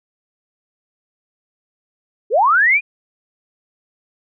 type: linear sweep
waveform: sine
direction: up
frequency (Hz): 370 to 2489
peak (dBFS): -10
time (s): 2.3-2.81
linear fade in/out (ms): 50
effects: none